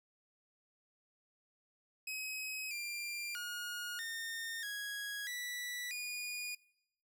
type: tone with pitch steps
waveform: sawtooth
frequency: 2543 / 2382 / 1436 / 1826 / 1658 / 1960 / 2447 Hz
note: D#7 / D7 / F6 / A#6 / G#6 / B6 / D#7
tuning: +37 / +24 / +48 / -36 / -3 / -14 / -29 cents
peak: -36 dBFS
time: 2.07-6.55 s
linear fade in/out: 5 ms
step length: 640 ms
effects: noise-tail reverb RT60 0.8 s tail -23 dB re dry